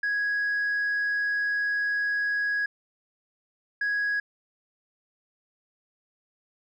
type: tone pair in turn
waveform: sine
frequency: 1661.2 / 1661.2 Hz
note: G#6 / G#6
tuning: 0 / 0 cents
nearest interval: unison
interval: 0 cents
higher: neither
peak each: -22 dBFS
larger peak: neither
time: 0.03-2.66 / 3.81-4.2 s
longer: first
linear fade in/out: 5 ms
effects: tanh soft clip ceiling -22 dBFS